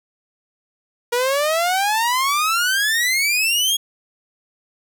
sawtooth exponential sweep, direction up, 473.1 to 3335 Hz, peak -13 dBFS, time 1.12-3.77 s, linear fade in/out 10 ms, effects none

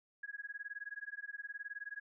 sine tone with tremolo, 1660 Hz, G#6, 1 cent flat, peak -39 dBFS, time 0.23-2 s, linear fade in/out 5 ms, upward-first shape sine, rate 19 Hz, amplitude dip 100%, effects none

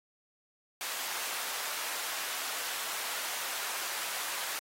pink high-pass noise, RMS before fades -37 dBFS, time 0.81-4.59 s, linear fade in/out 0 ms, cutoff 950 Hz, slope 12 dB/octave, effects AAC 48 kbps

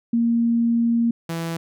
sine / sawtooth tone pair in turn, 233.1 / 165.93 Hz, A#3 / E3, 0 / +12 cents, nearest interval tritone, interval 588 cents, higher first, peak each -16 / -21 dBFS, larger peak first, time 0.13-1.11 / 1.29-1.57 s, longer first, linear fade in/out 5 ms, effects none

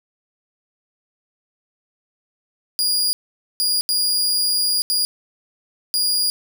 sawtooth tone bursts at uneven times, 4855 Hz, D#8, 43 cents flat, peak -14 dBFS, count 5, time 2.79-3.13 / 3.6-3.81 / 3.89-4.82 / 4.9-5.05 / 5.94-6.3 s, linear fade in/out 0 ms, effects none

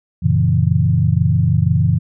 sine chord, F# dominant seventh, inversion none, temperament equal, 92.5 / 116.54 / 138.59 / 164.81 Hz, F#2 / A#2 / C#3 / E3, 0 / 0 / 0 / 0 cents, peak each -17 dBFS, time 0.22-1.99 s, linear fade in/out 20 ms, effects none

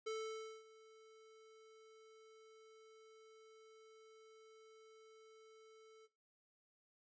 square tone with ADSR envelope, 440 Hz, A4, in tune, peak -40 dBFS, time 0.06-6.08 s, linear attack 12 ms, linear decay 560 ms, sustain -21 dB, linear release 34 ms, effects noise-tail reverb RT60 0.3 s tail -17 dB re dry + resampled to 16000 Hz

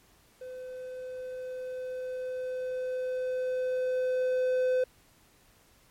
triangle tone with level ramp, 509 Hz, C5, 48 cents flat, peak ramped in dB -37 to -21 dBFS, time 0.41-4.84 s, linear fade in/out 5 ms, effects pink hiss -62 dBFS RMS until 5.9 s + MP3 64 kbps

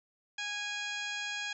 harmonic tone with a mistuned harmonic, 825 Hz, G#5, 12 cents flat, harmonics 1 / 2 / 3 / 4 / 5 / 6 / 7 / 8 / 9, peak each -47 / -39 / -40 / -41 / -48 / -48 / -55 / -47 / -55 dBFS, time 0.38-1.53 s, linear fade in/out 5 ms, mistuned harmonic 7, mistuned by -56 cents, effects none

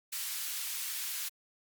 white high-pass noise, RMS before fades -37 dBFS, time 0.12-1.29 s, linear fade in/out 10 ms, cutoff 1700 Hz, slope 12 dB/octave, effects Opus 48 kbps

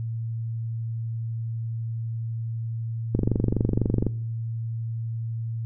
click train, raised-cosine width 3 ms, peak -9 dBFS, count 23, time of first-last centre 3.15-4.067 s, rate 24 Hz, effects noise-tail reverb RT60 0.8 s tail -23 dB re dry + added 114 Hz sine -27 dBFS peak until 5.65 s

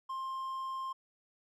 triangle tone, 1057 Hz, C6, 17 cents sharp, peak -34 dBFS, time 0.09-0.93 s, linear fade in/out 10 ms, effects none

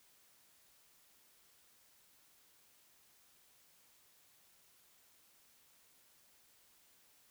silence, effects white hiss -68 dBFS RMS until 7.3 s

